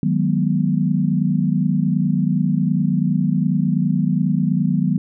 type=chord; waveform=sine; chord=G# minor seventh; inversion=second; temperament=equal with one note detuned; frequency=155.56 / 185 / 207.7 / 243.8 Hz; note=D#3 / F#3 / G#3 / B3; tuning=0 / 0 / 0 / -22 cents; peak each=-20 / -19 / -24 / -22 dBFS; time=0.03-4.98 s; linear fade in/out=2 ms; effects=none